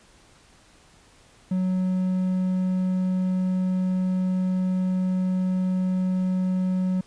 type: tone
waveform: triangle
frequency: 185 Hz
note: F#3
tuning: in tune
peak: -19 dBFS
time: 1.51-7.01 s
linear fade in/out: 5 ms
effects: pink hiss -55 dBFS RMS until 7.06 s + resampled to 22050 Hz